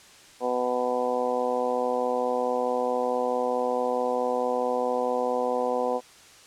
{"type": "harmonic tone", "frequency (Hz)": 124.6, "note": "B2", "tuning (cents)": 16, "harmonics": [2, 3, 4, 5, 6, 7, 8], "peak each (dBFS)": [-34, -36, -26, -34, -30, -36, -34], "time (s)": [0.4, 6.01], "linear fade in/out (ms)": 50, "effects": ["white hiss -51 dBFS RMS until 6.46 s", "low-pass 8000 Hz 12 dB/octave"]}